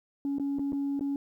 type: tone with dropouts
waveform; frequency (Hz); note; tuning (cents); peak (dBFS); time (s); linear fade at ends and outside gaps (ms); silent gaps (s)
sine; 280; C#4; +18; -26; 0.25-1.16; 1; 0.384-0.397 / 0.586-0.594 / 0.722-0.73 / 0.994-1.009
effects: tanh soft clip ceiling -25 dBFS + 11-bit